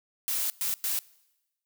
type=noise bursts at uneven times; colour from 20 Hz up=blue; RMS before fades=-29 dBFS; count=3; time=0.28-0.5 / 0.61-0.74 / 0.84-0.99 s; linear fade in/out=0 ms; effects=noise-tail reverb RT60 1.0 s tail -23 dB re dry